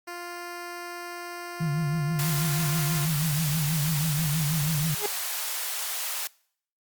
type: tone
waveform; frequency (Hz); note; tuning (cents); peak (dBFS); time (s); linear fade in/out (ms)
10% pulse; 349.2; F4; 0; -27; 0.07-3.06; 10
type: tone with vibrato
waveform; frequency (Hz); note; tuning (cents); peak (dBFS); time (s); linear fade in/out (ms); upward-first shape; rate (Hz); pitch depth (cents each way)
sine; 153.3; D#3; -25; -24; 1.6-4.95; 10; triangle; 6.2; 150
type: high-pass noise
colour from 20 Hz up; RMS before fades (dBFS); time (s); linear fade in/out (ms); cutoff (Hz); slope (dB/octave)
white; -31; 2.19-6.27; 0; 600; 24
type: tone with exponential growth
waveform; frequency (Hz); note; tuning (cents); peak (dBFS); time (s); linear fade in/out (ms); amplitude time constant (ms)
30% pulse; 415.3; G#4; 0; -20; 4.94-5.06; 2; 24
effects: noise-tail reverb RT60 0.6 s tail -24 dB re dry + Opus 48 kbps